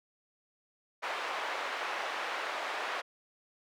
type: band-pass noise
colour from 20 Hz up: pink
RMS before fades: -36 dBFS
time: 1.02-3.02 s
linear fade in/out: 20 ms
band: 630 to 2400 Hz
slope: 12 dB/octave
effects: high-pass 400 Hz 12 dB/octave